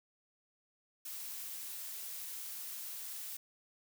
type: noise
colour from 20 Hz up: blue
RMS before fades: -44 dBFS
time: 1.05-3.37 s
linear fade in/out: 5 ms
effects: none